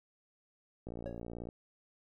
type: click train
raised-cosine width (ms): 2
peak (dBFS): -30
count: 37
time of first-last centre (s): 0.87-1.489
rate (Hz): 58.2
type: tone with exponential decay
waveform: triangle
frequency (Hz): 554.4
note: C#5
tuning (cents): 0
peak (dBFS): -34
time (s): 1.06-1.2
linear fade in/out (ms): 0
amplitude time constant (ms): 30
effects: none